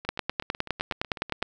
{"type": "two click trains", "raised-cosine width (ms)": 0.3, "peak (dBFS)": [-22, -9], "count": [12, 14], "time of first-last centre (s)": [[0.05, 1.422], [0.09, 1.426]], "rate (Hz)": [8.02, 9.73], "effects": []}